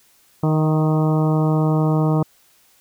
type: harmonic tone with a mistuned harmonic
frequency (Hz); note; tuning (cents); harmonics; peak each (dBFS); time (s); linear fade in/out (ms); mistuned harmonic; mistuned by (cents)
155.56; D#3; 0; 1 / 2 / 3 / 4 / 5 / 6 / 7 / 8; -16 / -22 / -26 / -28 / -30 / -32 / -33 / -34; 0.43-2.23; 5; 4; +18
effects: white hiss -56 dBFS RMS until 2.8 s